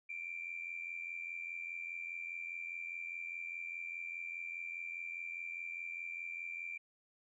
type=tone with amplitude modulation; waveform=sine; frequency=2360 Hz; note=D7; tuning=8 cents sharp; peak=-37 dBFS; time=0.09-6.78 s; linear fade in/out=10 ms; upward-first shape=sine; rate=84.9 Hz; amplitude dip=70%; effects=tanh soft clip ceiling -33 dBFS